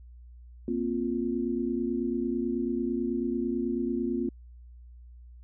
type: chord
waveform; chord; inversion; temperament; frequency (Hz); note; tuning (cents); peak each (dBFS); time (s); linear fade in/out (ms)
sine; Bb suspended second; none; just; 233.1 / 262.2 / 349.6; Bb3 / C4 / F4; 0 / +4 / +2; -31; 0.68-4.29; 2
effects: added 60 Hz sine -46 dBFS peak until 5.43 s